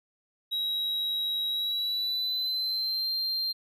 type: tone with pitch glide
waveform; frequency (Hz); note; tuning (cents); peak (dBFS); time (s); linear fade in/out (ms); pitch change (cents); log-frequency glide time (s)
triangle; 3848 to 4172; B7 to C8; -46 to -6; -26; 0.51-3.53; 20; +140; 1.48-3.1
effects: none